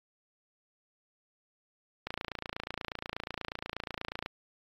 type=click train; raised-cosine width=0.3 ms; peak=-19 dBFS; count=63; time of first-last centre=2.07-4.261 s; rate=28.3 Hz; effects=AAC 32 kbps